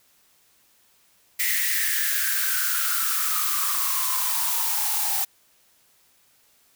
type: noise with high-pass filter sweep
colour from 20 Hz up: blue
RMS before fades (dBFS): -24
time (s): 1.39-5.25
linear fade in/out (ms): 10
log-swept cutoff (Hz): 2000 to 780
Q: 9.5
effects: white hiss -61 dBFS RMS until 6.75 s